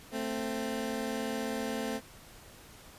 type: tone pair together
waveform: 20% pulse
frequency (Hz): 221.5 / 261.6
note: A3 / C4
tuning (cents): +12 / 0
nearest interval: minor third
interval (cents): 288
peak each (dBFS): -30 / -31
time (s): 0.11-2.01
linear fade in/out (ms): 50
effects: pink hiss -53 dBFS RMS until 2.98 s + resampled to 32000 Hz